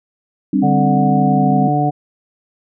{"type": "chord", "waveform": "sine", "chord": "G suspended fourth", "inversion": "none", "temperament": "equal", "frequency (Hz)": [196, 261.6, 293.7], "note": ["G3", "C4", "D4"], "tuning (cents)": [0, 0, 0], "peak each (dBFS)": -16, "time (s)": [0.53, 1.68], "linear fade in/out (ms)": 5}
{"type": "harmonic tone", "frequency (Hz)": 146.83, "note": "D3", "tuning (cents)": 0, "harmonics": [1, 2, 3, 4, 5], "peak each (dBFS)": [-17, -19, -26, -27, -16], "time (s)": [0.62, 1.91], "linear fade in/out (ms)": 20}
{"effects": []}